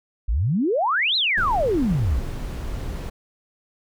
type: exponential two-way sweep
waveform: sine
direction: up then down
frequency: 46.56 to 4186 to 53.6 Hz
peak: -18 dBFS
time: 0.28-2.2 s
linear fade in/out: 10 ms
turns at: 1.16 s
type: noise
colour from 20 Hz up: brown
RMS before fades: -29 dBFS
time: 1.37-3.1 s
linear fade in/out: 10 ms
effects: none